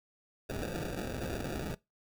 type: noise with sample-and-hold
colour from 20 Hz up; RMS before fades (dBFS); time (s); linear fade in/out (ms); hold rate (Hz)
violet; -37; 0.49-1.75; 10; 1050
effects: noise-tail reverb RT60 0.2 s tail -21 dB re dry